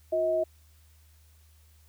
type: tone pair together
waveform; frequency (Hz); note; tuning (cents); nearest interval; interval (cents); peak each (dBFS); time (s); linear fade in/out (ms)
sine; 357.5 / 637; F4 / D#5; +41 / +41; minor seventh; 1000; -32 / -24; 0.12-0.44; 10
effects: added 77 Hz sine -56 dBFS peak until 1.88 s + white hiss -65 dBFS RMS until 1.88 s